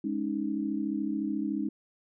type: chord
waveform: sine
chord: Ab suspended fourth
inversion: none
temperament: equal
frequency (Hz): 207.7 / 277.2 / 311.1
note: Ab3 / Db4 / Eb4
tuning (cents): 0 / 0 / 0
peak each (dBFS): -33 / -33 / -32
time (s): 0.04-1.69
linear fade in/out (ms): 5
effects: none